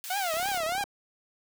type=high-pass noise; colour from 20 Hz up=white; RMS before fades=-39 dBFS; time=0.04-0.58 s; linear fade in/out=0 ms; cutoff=1600 Hz; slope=12 dB/octave
type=tone with vibrato; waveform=sawtooth; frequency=716 Hz; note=F5; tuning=43 cents sharp; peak=-24 dBFS; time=0.1-0.84 s; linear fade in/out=5 ms; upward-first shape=triangle; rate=3.2 Hz; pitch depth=250 cents each way
type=click train; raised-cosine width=1 ms; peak=-29 dBFS; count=18; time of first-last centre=0.34-0.84 s; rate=34 Hz
effects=none